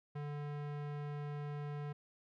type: tone with low-pass filter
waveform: square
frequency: 146.3 Hz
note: D3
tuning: 6 cents flat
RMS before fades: -42 dBFS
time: 0.15-1.93 s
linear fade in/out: 10 ms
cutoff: 2100 Hz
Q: 0.66
effects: none